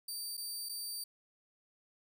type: tone with dropouts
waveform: 20% pulse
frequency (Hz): 4641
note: D8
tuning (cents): -21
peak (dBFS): -33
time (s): 0.08-1.04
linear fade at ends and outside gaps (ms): 5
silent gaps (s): 0.37-0.376 / 0.689-0.693
effects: none